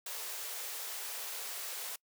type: high-pass noise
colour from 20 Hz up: white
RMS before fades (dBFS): -41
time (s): 0.06-1.96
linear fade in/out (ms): 5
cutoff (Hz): 380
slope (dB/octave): 96
effects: noise-tail reverb RT60 0.1 s tail -25 dB re dry